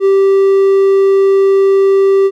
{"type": "tone", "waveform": "triangle", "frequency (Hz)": 390.4, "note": "G4", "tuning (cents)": -7, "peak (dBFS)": -4, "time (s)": [0, 2.31], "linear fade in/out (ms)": 50, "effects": []}